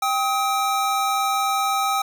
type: tone pair together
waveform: square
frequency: 787 / 1269.7 Hz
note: G5 / D#6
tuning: +7 / +35 cents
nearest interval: minor sixth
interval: 828 cents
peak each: -23 dBFS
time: 0.02-2.02 s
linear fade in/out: 5 ms
effects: none